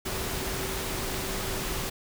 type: tone in noise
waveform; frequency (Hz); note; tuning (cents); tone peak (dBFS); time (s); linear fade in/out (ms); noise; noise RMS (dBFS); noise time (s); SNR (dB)
sine; 381.8; G4; -46; -39; 0.05-1.9; 10; pink; -32; 0.05-1.9; -10
effects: none